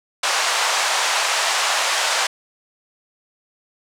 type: band-pass noise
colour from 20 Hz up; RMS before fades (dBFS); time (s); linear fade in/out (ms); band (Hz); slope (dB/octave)
pink; -20; 0.23-2.27; 5; 680 to 8200; 24
effects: none